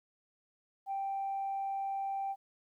sine tone, 784 Hz, G5, in tune, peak -32 dBFS, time 0.86-2.36 s, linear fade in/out 50 ms, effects tanh soft clip ceiling -29 dBFS + 12-bit

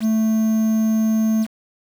triangle tone with quantisation, 220 Hz, A3, in tune, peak -13 dBFS, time 0-1.47 s, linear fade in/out 50 ms, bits 6, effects none

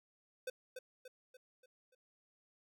square tone with echo, 510 Hz, C5, 44 cents flat, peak -39 dBFS, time 0.47-0.5 s, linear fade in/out 5 ms, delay 290 ms, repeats 5, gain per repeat -6 dB, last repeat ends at 1.95 s, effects none

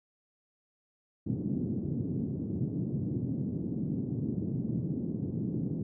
pink band-pass noise, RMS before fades -33 dBFS, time 1.26-5.83 s, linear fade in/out 10 ms, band 120 to 300 Hz, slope 24 dB/octave, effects none

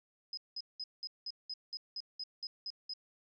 sine tone bursts, 5050 Hz, D#8, 25 cents sharp, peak -38 dBFS, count 12, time 0.33-2.936 s, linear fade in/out 2 ms, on 43 ms, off 190 ms, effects none

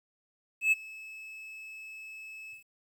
triangle tone with ADSR envelope, 2600 Hz, E7, 24 cents flat, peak -18 dBFS, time 0.61-2.64 s, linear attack 110 ms, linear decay 23 ms, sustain -23 dB, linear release 120 ms, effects 10-bit

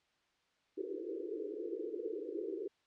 pink band-pass noise, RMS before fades -41 dBFS, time 0.77-2.68 s, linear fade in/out 10 ms, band 320 to 480 Hz, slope 96 dB/octave, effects white hiss -75 dBFS RMS until 2.86 s + low-pass 4000 Hz 12 dB/octave

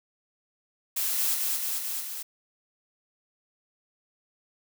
blue noise with echo, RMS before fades -28 dBFS, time 0.96-1.35 s, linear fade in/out 10 ms, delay 220 ms, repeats 4, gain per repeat -2 dB, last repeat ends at 2.23 s, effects none

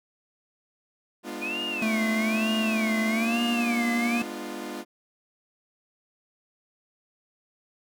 sawtooth chord, G# diminished seventh, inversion none, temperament equal with one note detuned, 207.7 / 246.9 / 300 / 349.2 Hz, G#3 / B3 / D4 / F4, 0 / 0 / +37 / 0 cents, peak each -37 / -35 / -35 / -34 dBFS, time 1.23-4.85 s, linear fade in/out 50 ms
sine tone with vibrato, 2400 Hz, D7, 37 cents sharp, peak -29 dBFS, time 1.41-4.23 s, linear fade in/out 20 ms, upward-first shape sine, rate 1.1 Hz, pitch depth 290 cents each way
square tone with pitch glide, 220 to 235.8 Hz, A3 to A#3, 0 to +20 cents, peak -25 dBFS, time 1.82-4.22 s, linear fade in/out 2 ms, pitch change +120 cents, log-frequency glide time 3.08-3.4 s
effects none

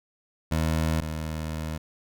20% pulse tone pair in turn, 80 / 78.63 Hz, D#2 / D#2, +49 / +19 cents, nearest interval unison, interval 30 cents, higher first, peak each -18 / -25 dBFS, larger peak first, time 0.51-1.01 / 1.01-1.78 s, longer second, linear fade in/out 10 ms, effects none

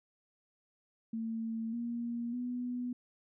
sine tone with pitch steps, 225.5 / 236.1 / 246.3 Hz, A3 / A#3 / B3, +43 / +22 / -5 cents, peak -34 dBFS, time 1.13-2.93 s, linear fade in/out 5 ms, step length 600 ms, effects none

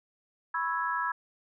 sine chord, C# minor seventh, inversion third, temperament equal with one note detuned, 987.8 / 1087.8 / 1318.5 / 1661.2 Hz, B5 / C#6 / E6 / G#6, 0 / -33 / 0 / 0 cents, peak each -32 / -37 / -33 / -33 dBFS, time 0.54-1.12 s, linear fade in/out 5 ms, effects none

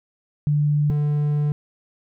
sine / triangle tone pair in turn, 147.6 / 147.6 Hz, D3 / D3, +9 / +9 cents, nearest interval unison, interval 0 cents, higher neither, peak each -16 dBFS, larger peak neither, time 0.47-0.9 / 0.9-1.52 s, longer second, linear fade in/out 0 ms, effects none

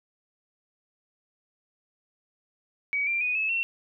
sine tone with pitch steps, 2266 / 2370 / 2480 / 2594 / 2713 Hz, C#7 / D7 / D#7 / E7 / E7, +37 / +15 / -6 / -28 / +49 cents, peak -24 dBFS, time 2.93-3.63 s, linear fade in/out 0 ms, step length 140 ms, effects none

